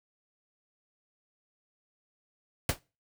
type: noise with exponential decay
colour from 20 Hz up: pink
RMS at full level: -23 dBFS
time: 2.69-2.79 s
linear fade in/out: 2 ms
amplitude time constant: 20 ms
effects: noise-tail reverb RT60 0.3 s tail -22 dB re dry